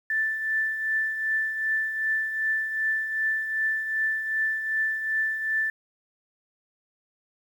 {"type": "tone with tremolo", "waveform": "sine", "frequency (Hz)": 1763, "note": "A6", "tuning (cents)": 3, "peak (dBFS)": -21, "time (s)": [0.1, 5.7], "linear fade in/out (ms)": 2, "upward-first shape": "triangle", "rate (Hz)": 2.6, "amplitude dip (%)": 60, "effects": ["9-bit"]}